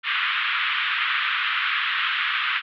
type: band-pass noise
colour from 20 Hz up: pink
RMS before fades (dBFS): -24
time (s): 0.03-2.62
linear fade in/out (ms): 50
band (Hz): 1200 to 3400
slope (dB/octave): 48
effects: none